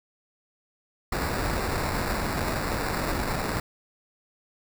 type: noise with sample-and-hold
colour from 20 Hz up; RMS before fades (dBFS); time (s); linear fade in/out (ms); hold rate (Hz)
pink; -28; 1.12-3.6; 5; 3150
effects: none